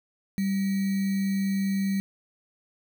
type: tone with sample-and-hold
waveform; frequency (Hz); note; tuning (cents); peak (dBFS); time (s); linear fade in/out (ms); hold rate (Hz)
sine; 195; G3; -9; -23; 0.38-2; 0; 2100
effects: none